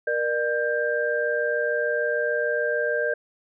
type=tone cluster; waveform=sine; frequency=472.3 / 599 / 1586 Hz; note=A#4 / D5 / G6; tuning=+23 / +34 / +20 cents; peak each=-26 dBFS; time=0.07-3.14 s; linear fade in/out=5 ms; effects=none